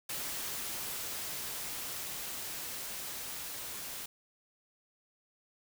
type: noise with level ramp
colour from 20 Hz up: white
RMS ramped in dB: -38 to -42 dBFS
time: 0.09-4.06 s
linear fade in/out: 5 ms
effects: none